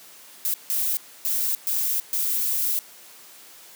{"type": "noise bursts at uneven times", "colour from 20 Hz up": "violet", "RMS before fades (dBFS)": -24, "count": 5, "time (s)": [[0.45, 0.54], [0.7, 0.97], [1.25, 1.55], [1.67, 2], [2.13, 2.79]], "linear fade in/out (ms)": 0, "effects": ["white hiss -47 dBFS RMS until 3.75 s", "high-pass 200 Hz 12 dB/octave"]}